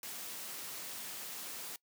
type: noise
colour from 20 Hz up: white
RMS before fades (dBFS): -44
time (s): 0.03-1.76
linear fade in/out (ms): 2
effects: noise-tail reverb RT60 0.1 s tail -22 dB re dry + high-pass 150 Hz 12 dB/octave